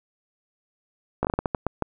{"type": "slowing click train", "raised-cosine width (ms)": 1, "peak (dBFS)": -9, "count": 10, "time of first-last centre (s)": [1.23, 1.823], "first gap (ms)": 17, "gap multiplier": 1.32, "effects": []}